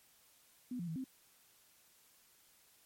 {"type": "tone with pitch steps", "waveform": "sine", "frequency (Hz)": [249, 173.7, 161.6, 261.5], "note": ["B3", "F3", "E3", "C4"], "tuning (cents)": [14, -9, -34, -1], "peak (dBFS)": -38, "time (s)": [0.71, 1.042], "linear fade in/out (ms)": 5, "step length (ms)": 83, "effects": ["white hiss -67 dBFS RMS until 2.85 s", "MP3 64 kbps"]}